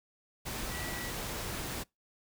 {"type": "tone in noise", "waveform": "sine", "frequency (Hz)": 1945, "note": "B6", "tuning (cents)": -27, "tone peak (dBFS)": -43, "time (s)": [0.7, 1.11], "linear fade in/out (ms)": 20, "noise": "pink", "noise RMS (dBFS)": -38, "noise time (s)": [0.45, 1.84], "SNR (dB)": -8, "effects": ["noise-tail reverb RT60 0.2 s tail -25 dB re dry"]}